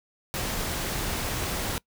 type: noise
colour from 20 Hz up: pink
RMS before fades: -30 dBFS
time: 0.34-1.78 s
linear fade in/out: 0 ms
effects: noise-tail reverb RT60 0.1 s tail -23 dB re dry

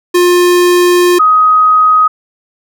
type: tone pair in turn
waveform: square / sine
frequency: 354.6 / 1256.7 Hz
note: F4 / D#6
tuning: +26 / +17 cents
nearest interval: octave + minor seventh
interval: 2191 cents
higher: second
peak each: -6 / -4 dBFS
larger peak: second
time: 0.14-1.19 / 1.19-2.08 s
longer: first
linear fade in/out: 10 ms
effects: none

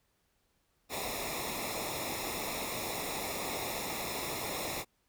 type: noise with comb filter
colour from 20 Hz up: pink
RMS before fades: -37 dBFS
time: 0.89-4.85 s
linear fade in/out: 50 ms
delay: 0.65 ms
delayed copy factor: -0.8
effects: pink hiss -75 dBFS RMS until 5.08 s

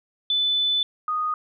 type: tone pair in turn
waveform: sine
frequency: 3500 / 1239.7 Hz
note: A7 / D#6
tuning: -10 / -7 cents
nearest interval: octave + tritone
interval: 1797 cents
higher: first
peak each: -19 / -22 dBFS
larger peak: first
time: 0.3-0.83 / 1.08-1.34 s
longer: first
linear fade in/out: 2 ms
effects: none

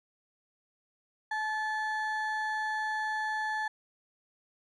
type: ring-modulated tone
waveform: triangle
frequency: 1300 Hz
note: E6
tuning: 24 cents flat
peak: -25 dBFS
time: 1.31-3.68 s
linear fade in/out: 5 ms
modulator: 438 Hz
effects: resampled to 24000 Hz

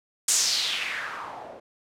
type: noise with low-pass filter sweep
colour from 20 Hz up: blue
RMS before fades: -28 dBFS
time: 0.28-1.6 s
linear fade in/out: 5 ms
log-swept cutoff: 8000 to 500 Hz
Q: 3
effects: none

